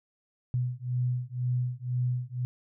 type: beating tone pair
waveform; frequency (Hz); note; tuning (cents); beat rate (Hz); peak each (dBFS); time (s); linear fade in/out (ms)
sine; 123.47 / 125.47; B2 / B2; 0 / +28; 2; -30; 0.54-2.45; 0
effects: none